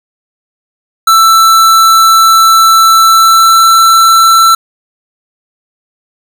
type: tone with pitch glide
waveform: square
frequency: 1329 to 1336.7 Hz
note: E6 to E6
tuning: +14 to +24 cents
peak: -3 dBFS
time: 1.07-4.55 s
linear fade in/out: 5 ms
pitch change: +10 cents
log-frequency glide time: 3.01-3.64 s
effects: none